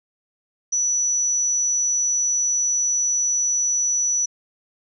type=tone; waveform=sine; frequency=5920 Hz; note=F#8; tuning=in tune; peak=-18 dBFS; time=0.72-4.26 s; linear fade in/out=10 ms; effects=none